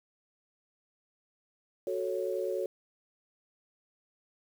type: chord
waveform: sine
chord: F# minor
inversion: none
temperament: equal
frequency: 370 / 440 / 554.4 Hz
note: F#4 / A4 / C#5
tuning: 0 / 0 / 0 cents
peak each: -34 / -35 / -34 dBFS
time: 1.87-2.66 s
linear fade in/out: 2 ms
effects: 9-bit